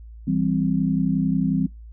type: chord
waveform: sine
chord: C major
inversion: first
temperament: equal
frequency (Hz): 164.81 / 196 / 261.6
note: E3 / G3 / C4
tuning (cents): 0 / 0 / 0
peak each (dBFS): -23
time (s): 0.27-1.67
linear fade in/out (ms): 10
effects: noise-tail reverb RT60 0.2 s tail -24 dB re dry + added 56 Hz sine -38 dBFS peak until 1.92 s